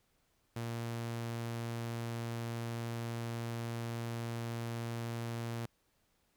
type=tone; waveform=sawtooth; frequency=116.54 Hz; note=A#2; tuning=in tune; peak=-33 dBFS; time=0.56-5.66 s; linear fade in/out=5 ms; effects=pink hiss -75 dBFS RMS until 6.36 s